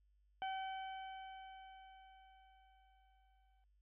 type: tone with exponential decay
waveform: 40% pulse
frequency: 765 Hz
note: G5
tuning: 42 cents flat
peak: -38 dBFS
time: 0.42-3.64 s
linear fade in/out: 0 ms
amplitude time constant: 700 ms
effects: added 50 Hz sine -70 dBFS peak until 3.81 s + resampled to 8000 Hz